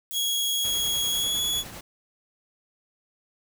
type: noise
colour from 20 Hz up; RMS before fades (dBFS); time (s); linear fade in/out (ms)
violet; -36; 0.11-1.24; 0
type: tone with pitch glide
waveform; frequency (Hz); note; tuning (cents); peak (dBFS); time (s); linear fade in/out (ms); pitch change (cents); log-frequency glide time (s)
sawtooth; 3322 to 3384; G#7 to G#7; 0 to +32; -21; 0.12-1.64; 50; +32; 1.09-1.41
type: noise with tremolo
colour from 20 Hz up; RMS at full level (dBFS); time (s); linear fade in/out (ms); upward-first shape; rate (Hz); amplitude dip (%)
pink; -39; 0.64-1.81; 5; triangle; 10; 40
effects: none